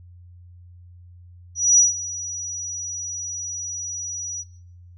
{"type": "tone with ADSR envelope", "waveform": "sine", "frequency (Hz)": 5840, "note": "F#8", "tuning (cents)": -24, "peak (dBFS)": -10, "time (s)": [1.55, 4.44], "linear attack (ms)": 230, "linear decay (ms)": 150, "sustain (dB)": -18, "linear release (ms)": 36, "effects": ["noise-tail reverb RT60 0.8 s tail -26 dB re dry", "added 88 Hz sine -43 dBFS peak until 4.97 s"]}